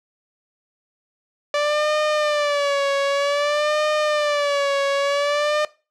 sawtooth tone with vibrato, 582 Hz, D5, 16 cents flat, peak -14 dBFS, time 1.54-5.65 s, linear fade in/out 2 ms, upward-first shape sine, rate 0.53 Hz, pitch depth 77 cents each way, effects noise-tail reverb RT60 0.3 s tail -19 dB re dry + low-pass 5000 Hz 12 dB/octave

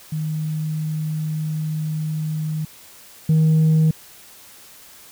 sine tone pair in turn, 155.56 / 157.82 Hz, D#3 / D#3, 0 / +25 cents, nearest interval unison, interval 25 cents, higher second, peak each -21 / -10 dBFS, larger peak second, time 0.12-2.65 / 3.29-3.91 s, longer first, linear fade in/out 5 ms, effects tanh soft clip ceiling -11 dBFS + white hiss -45 dBFS RMS until 5.11 s

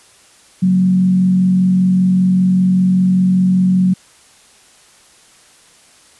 sine tone with frequency modulation, 185 Hz, F#3, in tune, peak -9 dBFS, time 0.62-3.94 s, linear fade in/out 10 ms, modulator 45.1 Hz, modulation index 0.33, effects white hiss -47 dBFS RMS until 6.19 s + resampled to 24000 Hz

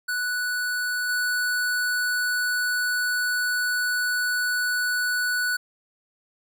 square tone with level steps, 1480 Hz, F#6, in tune, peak -25 / -23 dBFS, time 0.08-5.57 s, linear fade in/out 10 ms, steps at 1.09 s, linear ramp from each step 2 ms, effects none

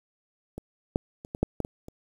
clicks, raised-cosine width 2 ms, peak -23 / -10 / -28 / -20 / -9 / -14 / -21 / -28 dBFS, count 8, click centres 0.58 / 0.959 / 1.249 / 1.349 / 1.43 / 1.603 / 1.649 / 1.884 s, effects 8-bit

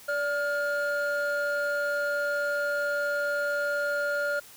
triangle tone pair together, 580.1 / 1416 Hz, D5 / F6, -21 / +23 cents, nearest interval octave + minor third, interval 1544 cents, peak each -26 dBFS, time 0.08-4.4 s, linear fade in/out 10 ms, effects tanh soft clip ceiling -17 dBFS + white hiss -50 dBFS RMS until 4.56 s

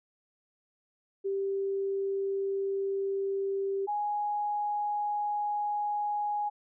sine tone pair in turn, 392 / 830.6 Hz, G4 / G#5, 0 / 0 cents, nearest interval octave + minor second, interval 1300 cents, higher second, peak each -28 dBFS, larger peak neither, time 1.24-3.87 / 3.87-6.5 s, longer neither, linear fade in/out 20 ms, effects none

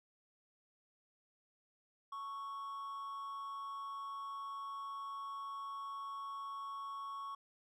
triangle tone with amplitude modulation, 1108.7 Hz, C#6, in tune, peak -38 dBFS, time 2.12-7.35 s, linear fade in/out 5 ms, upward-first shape sine, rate 218 Hz, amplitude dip 45%, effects none

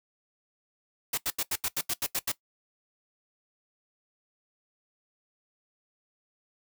white noise bursts, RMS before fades -29 dBFS, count 10, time 1.13-2.319 s, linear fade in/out 5 ms, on 46 ms, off 81 ms, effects noise-tail reverb RT60 0.1 s tail -18 dB re dry

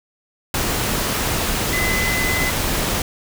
sine tone in noise, 2026 Hz, B6, 44 cents sharp, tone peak -21 dBFS, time 1.73-2.5 s, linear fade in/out 2 ms, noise pink, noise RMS -21 dBFS, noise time 0.54-3.02 s, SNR -3 dB, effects none

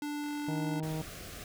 square tone, 293.7 Hz, D4, in tune, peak -35 dBFS, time 0.02-0.8 s, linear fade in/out 2 ms
click train, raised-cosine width 0.3 ms, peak -37 dBFS, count 31, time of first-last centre 0.24-0.917 s, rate 44.3 Hz
harmonic tone, 157.2 Hz, D#3, 18 cents sharp, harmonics 1 / 2 / 3 / 4 / 5 / 6, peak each -34 / -40 / -44 / -46 / -48 / -50 dBFS, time 0.48-1.02 s, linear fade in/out 2 ms
pink band-stop noise, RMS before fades -45 dBFS, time 0.83-1.44 s, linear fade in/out 2 ms, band 770 to 1100 Hz, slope 96 dB/octave
effects none

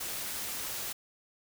white noise, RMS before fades -37 dBFS, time 0-0.93 s, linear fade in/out 10 ms, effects none

